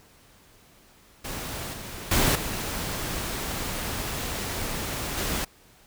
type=noise with level steps; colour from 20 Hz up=pink; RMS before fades=-34 / -38 / -22 / -31 / -28 dBFS; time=1.24-5.45 s; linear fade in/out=10 ms; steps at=1.73 / 2.11 / 2.35 / 5.17 s; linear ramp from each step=5 ms; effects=pink hiss -56 dBFS RMS until 5.86 s